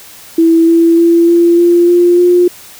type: tone with pitch steps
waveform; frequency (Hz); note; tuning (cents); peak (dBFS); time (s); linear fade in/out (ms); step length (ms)
sine; 329.6 / 333.6 / 337.7 / 341.8 / 346 / 350.2 / 354.5; E4 / E4 / E4 / F4 / F4 / F4 / F4; 0 / +21 / +42 / -37 / -16 / +5 / +26; -4; 0.38-2.48; 5; 300
effects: white hiss -35 dBFS RMS until 2.79 s